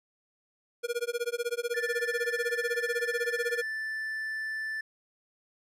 square tone with tremolo, 477 Hz, A#4, 40 cents sharp, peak -27 dBFS, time 0.83-3.63 s, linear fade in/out 20 ms, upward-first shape sine, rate 16 Hz, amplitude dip 100%
triangle tone, 1760 Hz, A6, in tune, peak -30 dBFS, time 1.74-4.81 s, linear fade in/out 5 ms
effects resampled to 32000 Hz

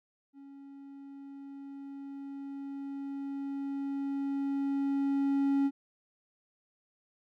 triangle tone with level ramp, 277.2 Hz, C#4, in tune, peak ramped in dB -46 to -22 dBFS, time 0.33-5.71 s, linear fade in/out 50 ms, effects none

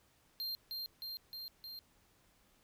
square tone with echo, 4186 Hz, C8, in tune, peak -38 dBFS, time 0.4-0.55 s, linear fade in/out 0 ms, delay 310 ms, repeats 4, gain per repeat -2 dB, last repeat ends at 1.79 s, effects pink hiss -70 dBFS RMS until 2.63 s

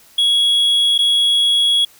triangle tone with dropouts, 3336 Hz, G#7, 7 cents sharp, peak -10 dBFS, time 0.18-1.85 s, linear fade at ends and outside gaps 5 ms, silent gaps 0.98-0.988 s, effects white hiss -48 dBFS RMS until 1.99 s

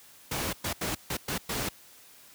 pink noise bursts at uneven times, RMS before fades -31 dBFS, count 6, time 0.31-0.53 / 0.64-0.73 / 0.81-0.95 / 1.1-1.17 / 1.28-1.38 / 1.49-1.69 s, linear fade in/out 5 ms, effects white hiss -54 dBFS RMS until 2.34 s + high-pass 60 Hz 12 dB/octave

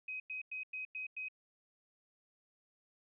sine tone bursts, 2523 Hz, D#7, 23 cents sharp, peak -39 dBFS, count 6, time 0.08-1.285 s, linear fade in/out 5 ms, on 120 ms, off 97 ms, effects none

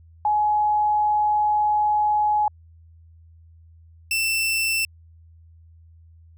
sine / sawtooth tone pair in turn, 842 / 2673 Hz, G#5 / E7, +24 / +23 cents, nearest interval octave + minor sixth, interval 1999 cents, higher second, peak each -17 dBFS, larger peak neither, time 0.25-2.48 / 4.11-4.85 s, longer first, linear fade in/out 2 ms, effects added 82 Hz sine -47 dBFS peak until 6.37 s

